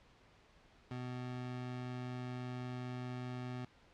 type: tone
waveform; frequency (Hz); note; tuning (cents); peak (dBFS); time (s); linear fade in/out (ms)
25% pulse; 125.1; B2; +23; -37; 0.91-3.65; 2
effects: pink hiss -65 dBFS RMS until 3.93 s + low-pass 4000 Hz 12 dB/octave